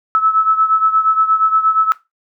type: beating tone pair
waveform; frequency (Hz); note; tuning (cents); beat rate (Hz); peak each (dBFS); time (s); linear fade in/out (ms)
sine; 1301 / 1309.5; E6 / E6; -23 / -12; 8.5; -12 / -16; 0.15-1.92; 0
effects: noise-tail reverb RT60 0.2 s tail -17 dB re dry